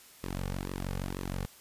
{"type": "tone with flanger", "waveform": "sawtooth", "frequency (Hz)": 46.35, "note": "F#1", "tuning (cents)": 4, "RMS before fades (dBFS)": -36, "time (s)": [0.23, 1.46], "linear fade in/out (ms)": 10, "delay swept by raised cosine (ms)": [1.3, 3.1], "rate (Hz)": 2.1, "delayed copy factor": -0.8, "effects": ["white hiss -55 dBFS RMS until 1.6 s", "resampled to 32000 Hz"]}